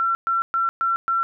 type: tone bursts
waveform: sine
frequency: 1354 Hz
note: E6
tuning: 46 cents sharp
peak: -18 dBFS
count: 5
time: 0-1.23 s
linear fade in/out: 0 ms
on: 150 ms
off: 120 ms
effects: none